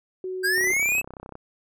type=tone; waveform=sine; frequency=371.9 Hz; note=F#4; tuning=9 cents sharp; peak=-28 dBFS; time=0.24-0.72 s; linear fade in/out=2 ms
type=linear sweep; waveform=square; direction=up; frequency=1568 to 2637 Hz; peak=-21 dBFS; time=0.43-1.02 s; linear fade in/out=20 ms
type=click train; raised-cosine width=1 ms; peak=-25 dBFS; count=26; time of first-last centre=0.58-1.354 s; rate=32.3 Hz
effects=none